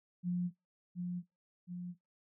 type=tone with echo; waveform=sine; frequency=177.5 Hz; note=F3; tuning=28 cents sharp; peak=-31 dBFS; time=0.23-0.51 s; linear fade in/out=50 ms; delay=720 ms; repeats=2; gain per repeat=-4 dB; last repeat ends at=1.95 s; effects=noise-tail reverb RT60 0.2 s tail -21 dB re dry